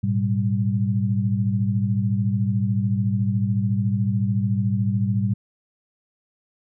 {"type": "tone cluster", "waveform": "sine", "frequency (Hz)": [107.4, 121.2, 195.5], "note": ["A2", "B2", "G3"], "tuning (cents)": [-41, -32, -4], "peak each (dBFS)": [-22, -25, -23], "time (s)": [0.03, 5.34], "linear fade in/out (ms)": 10, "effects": []}